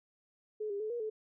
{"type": "tone with pitch steps", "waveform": "sine", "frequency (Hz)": [427.2, 402.7, 431.3, 476.6, 433.4], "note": ["G#4", "G4", "A4", "A#4", "A4"], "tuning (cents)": [49, 47, -35, 38, -26], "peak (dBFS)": -34, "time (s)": [0.6, 1.1], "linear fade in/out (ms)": 10, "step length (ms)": 100, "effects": []}